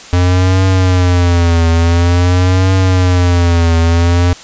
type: tone with vibrato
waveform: square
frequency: 88.5 Hz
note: F2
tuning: 23 cents sharp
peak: -8 dBFS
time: 0.13-4.33 s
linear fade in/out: 0 ms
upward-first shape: triangle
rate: 0.48 Hz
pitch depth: 120 cents each way
effects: white hiss -33 dBFS RMS until 4.43 s + resampled to 16000 Hz